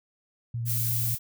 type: tone with vibrato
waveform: sine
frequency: 117.2 Hz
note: A#2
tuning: 10 cents sharp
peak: -28 dBFS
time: 0.54-1.15 s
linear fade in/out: 5 ms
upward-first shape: sine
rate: 9.2 Hz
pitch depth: 20 cents each way
type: noise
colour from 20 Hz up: violet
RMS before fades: -29 dBFS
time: 0.65-1.19 s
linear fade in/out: 50 ms
effects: none